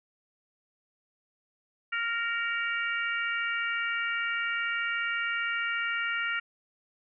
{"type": "harmonic tone with a mistuned harmonic", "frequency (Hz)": 465.6, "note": "A#4", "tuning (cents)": -2, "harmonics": [3, 4, 5, 6], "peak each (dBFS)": [-31, -33, -35, -37], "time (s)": [1.92, 6.4], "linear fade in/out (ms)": 10, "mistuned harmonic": 5, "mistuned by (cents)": -23, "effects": []}